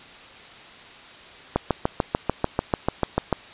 click train, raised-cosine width 1 ms, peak -5 dBFS, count 13, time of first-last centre 1.56-3.327 s, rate 6.79 Hz, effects white hiss -44 dBFS RMS until 3.53 s + resampled to 8000 Hz

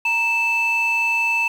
sine tone pair together, 931 / 2638 Hz, A#5 / E7, -2 / +1 cents, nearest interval octave + tritone, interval 1803 cents, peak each -23 / -16 dBFS, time 0.05-1.48 s, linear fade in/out 5 ms, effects tanh soft clip ceiling -13 dBFS + 7-bit

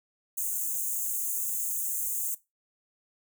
white high-pass noise, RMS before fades -31 dBFS, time 0.37-2.35 s, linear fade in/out 10 ms, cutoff 6400 Hz, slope 96 dB/octave, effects noise-tail reverb RT60 0.2 s tail -17 dB re dry

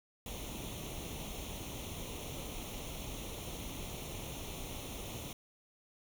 pink noise with comb filter, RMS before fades -43 dBFS, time 0.26-5.33 s, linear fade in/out 2 ms, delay 0.31 ms, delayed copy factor +0.75, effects none

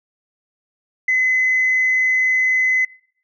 sine tone, 2031 Hz, B6, 48 cents sharp, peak -13 dBFS, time 1.08-2.85 s, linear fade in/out 5 ms, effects noise-tail reverb RT60 0.6 s tail -24 dB re dry + tanh soft clip ceiling -9 dBFS

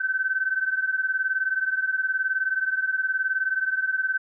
sine beating tone pair, 1530 / 1549 Hz, G6 / G6, -42 / -21 cents, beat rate 19 Hz, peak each -24 / -27 dBFS, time 0-4.18 s, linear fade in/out 10 ms, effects none

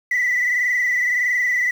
sine tone with frequency modulation, 1975.5 Hz, B6, in tune, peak -15 dBFS, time 0.11-1.71 s, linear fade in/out 5 ms, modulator 21.6 Hz, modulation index 2.5, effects tanh soft clip ceiling -14 dBFS + 7-bit

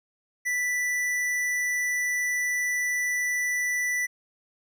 sine tone with tanh clipping, 1975.5 Hz, B6, in tune, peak -26 dBFS, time 0.45-4.07 s, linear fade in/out 20 ms, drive 16 dB, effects none

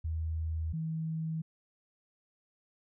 sine tone pair in turn, 80.2 / 160.4 Hz, E2 / E3, -47 / -47 cents, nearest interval octave, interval 1200 cents, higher second, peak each -31 / -32 dBFS, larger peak first, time 0.04-0.73 / 0.73-1.42 s, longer neither, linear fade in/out 10 ms, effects none

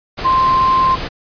sine tone in noise, 1046.5 Hz, C6, in tune, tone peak -10 dBFS, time 0.24-0.96 s, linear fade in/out 20 ms, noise pink, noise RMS -24 dBFS, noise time 0.17-1.09 s, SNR +11 dB, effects resampled to 11025 Hz

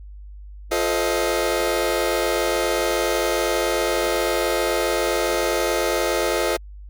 sawtooth chord, F dominant seventh, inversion none, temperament just, 349.2 / 436.5 / 523.8 / 628.6 Hz, F4 / A4 / C5 / Eb5, 0 / -14 / +2 / +18 cents, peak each -21 dBFS, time 0.71-6.57 s, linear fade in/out 10 ms, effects added 50 Hz sine -36 dBFS peak until 6.89 s + Opus 48 kbps

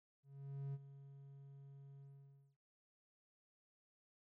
triangle tone with ADSR envelope, 138.59 Hz, C#3, in tune, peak -39 dBFS, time 0.23-2.57 s, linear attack 510 ms, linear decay 38 ms, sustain -14 dB, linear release 550 ms, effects none

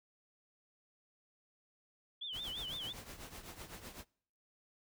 sine tone with vibrato, 3268 Hz, G#7, 29 cents flat, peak -40 dBFS, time 2.21-2.93 s, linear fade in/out 10 ms, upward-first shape sine, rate 5.9 Hz, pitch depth 170 cents each way
pink noise with tremolo, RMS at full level -47 dBFS, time 2.32-4.05 s, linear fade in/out 50 ms, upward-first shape triangle, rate 7.9 Hz, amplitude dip 75%
effects noise-tail reverb RT60 0.6 s tail -25 dB re dry

